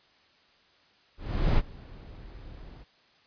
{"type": "noise with ADSR envelope", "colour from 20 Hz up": "brown", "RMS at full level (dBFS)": -22, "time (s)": [1.17, 2.85], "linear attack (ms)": 410, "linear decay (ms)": 37, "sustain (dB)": -23, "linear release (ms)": 36, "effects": ["white hiss -62 dBFS RMS until 3.26 s", "resampled to 11025 Hz"]}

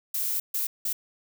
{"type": "noise bursts at uneven times", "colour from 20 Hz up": "violet", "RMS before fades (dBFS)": -28, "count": 3, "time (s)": [[0.14, 0.4], [0.54, 0.67], [0.85, 0.93]], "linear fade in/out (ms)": 5, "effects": []}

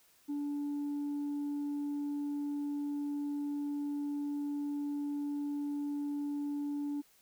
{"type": "tone with tanh clipping", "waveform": "sine", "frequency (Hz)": 289.1, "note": "D4", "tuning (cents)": -27, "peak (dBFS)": -34, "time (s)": [0.28, 7.02], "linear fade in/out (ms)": 20, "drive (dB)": 1, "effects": ["white hiss -66 dBFS RMS until 7.21 s"]}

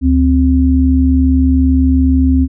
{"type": "tone pair together", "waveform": "sine", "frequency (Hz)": [73.09, 261.6], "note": ["D2", "C4"], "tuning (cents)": [-8, 0], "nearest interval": "octave + minor seventh", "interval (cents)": 2208, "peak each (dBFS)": -10, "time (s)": [0.01, 2.48], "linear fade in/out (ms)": 50, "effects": []}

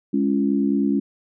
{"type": "chord", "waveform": "sine", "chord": "Db major", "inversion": "second", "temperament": "equal with one note detuned", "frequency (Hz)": [207.7, 277.2, 341.4], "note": ["Ab3", "Db4", "F4"], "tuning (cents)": [0, 0, -39], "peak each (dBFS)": [-21, -20, -26], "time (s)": [0.13, 1], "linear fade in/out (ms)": 10, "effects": []}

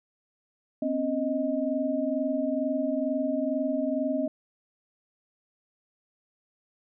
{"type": "tone cluster", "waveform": "sine", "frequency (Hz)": [252.4, 274.6, 624], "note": ["B3", "C#4", "D#5"], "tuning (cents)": [38, -16, 5], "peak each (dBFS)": [-30, -29, -29], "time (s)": [0.82, 4.28], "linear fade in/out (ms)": 5, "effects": []}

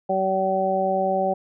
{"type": "harmonic tone", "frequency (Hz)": 190.5, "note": "G3", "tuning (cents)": -49, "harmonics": [1, 2, 3, 4], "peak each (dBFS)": [-29, -28, -23, -23], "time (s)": [0.09, 1.34], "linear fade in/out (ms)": 10, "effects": []}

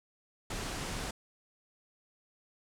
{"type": "low-pass noise", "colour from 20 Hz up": "pink", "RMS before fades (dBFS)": -38, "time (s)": [0.5, 1.11], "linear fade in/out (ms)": 5, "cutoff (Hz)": 9700, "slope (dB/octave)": 24, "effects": []}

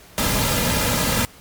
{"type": "noise with comb filter", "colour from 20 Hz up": "pink", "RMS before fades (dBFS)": -20, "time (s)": [0.18, 1.25], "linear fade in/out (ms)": 0, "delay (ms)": 2.7, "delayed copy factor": -0.6, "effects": ["pink hiss -46 dBFS RMS until 1.4 s", "MP3 96 kbps"]}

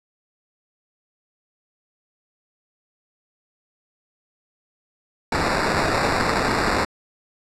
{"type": "noise with sample-and-hold", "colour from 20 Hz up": "white", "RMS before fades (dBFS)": -21, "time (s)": [5.32, 6.85], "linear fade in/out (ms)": 5, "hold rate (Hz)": 3150, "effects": ["low-pass 7000 Hz 12 dB/octave"]}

